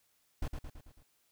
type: noise with echo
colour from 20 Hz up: brown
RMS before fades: -33 dBFS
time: 0.42-0.48 s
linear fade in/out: 5 ms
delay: 110 ms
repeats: 5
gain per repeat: -5 dB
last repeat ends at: 1.03 s
effects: white hiss -73 dBFS RMS until 1.31 s